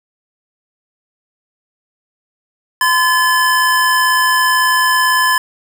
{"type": "tone pair together", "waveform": "square", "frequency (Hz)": [1022.2, 1723], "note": ["C6", "A6"], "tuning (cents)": [-41, -37], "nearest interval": "major sixth", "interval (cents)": 904, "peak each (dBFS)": -14, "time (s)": [2.81, 5.38], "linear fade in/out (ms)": 2, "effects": []}